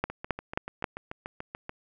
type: two click trains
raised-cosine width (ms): 0.5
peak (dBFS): -21 / -11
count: 12 / 4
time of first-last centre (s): 0.1-1.694 / 0.04-0.842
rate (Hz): 6.9 / 3.74
effects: none